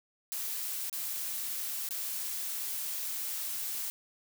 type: noise with dropouts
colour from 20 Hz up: blue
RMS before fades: -36 dBFS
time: 0.32-3.9 s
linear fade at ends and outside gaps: 0 ms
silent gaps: 0.897-0.928 / 1.889-1.908 s
effects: none